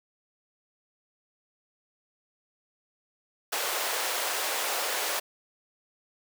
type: high-pass noise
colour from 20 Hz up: pink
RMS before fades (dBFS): -30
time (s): 3.52-5.2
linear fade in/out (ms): 10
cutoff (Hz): 490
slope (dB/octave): 24
effects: none